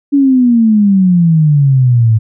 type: exponential sweep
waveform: sine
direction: down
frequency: 287.2 to 108 Hz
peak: -5 dBFS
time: 0.12-2.19 s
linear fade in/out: 20 ms
effects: none